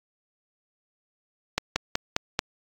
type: slowing click train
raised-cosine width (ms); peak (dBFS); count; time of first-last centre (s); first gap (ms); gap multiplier
0.2; -5; 5; 1.58-2.391; 180; 1.08
effects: AAC 64 kbps